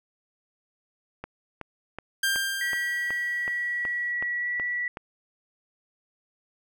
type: click train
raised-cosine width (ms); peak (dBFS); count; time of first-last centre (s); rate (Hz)
0.5; -20; 11; 1.24-4.971; 2.68
type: tone with exponential decay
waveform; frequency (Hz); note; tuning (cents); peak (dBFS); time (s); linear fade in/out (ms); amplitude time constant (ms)
sawtooth; 1590; G6; +24; -18; 2.23-4.12; 5; 410
type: tone with pitch glide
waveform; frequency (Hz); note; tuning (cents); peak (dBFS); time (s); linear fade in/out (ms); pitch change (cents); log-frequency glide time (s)
sine; 1935 to 1950.7; B6 to B6; -36 to -22; -26; 2.61-4.88; 2; +14; 4.38-4.48
effects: none